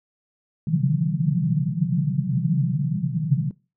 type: band-pass noise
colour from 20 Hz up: pink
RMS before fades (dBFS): -22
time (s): 0.67-3.51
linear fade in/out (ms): 2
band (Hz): 130 to 190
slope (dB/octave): 96
effects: noise-tail reverb RT60 0.3 s tail -22 dB re dry